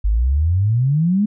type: exponential sweep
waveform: sine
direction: up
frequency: 48.75 to 216.5 Hz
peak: -13 dBFS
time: 0.04-1.26 s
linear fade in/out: 10 ms
effects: none